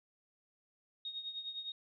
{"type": "tone with tremolo", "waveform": "sine", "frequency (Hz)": 3729, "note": "A#7", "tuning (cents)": 0, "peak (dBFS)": -37, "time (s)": [1.05, 1.72], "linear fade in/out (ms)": 2, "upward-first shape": "triangle", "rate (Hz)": 9.8, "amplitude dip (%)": 75, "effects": []}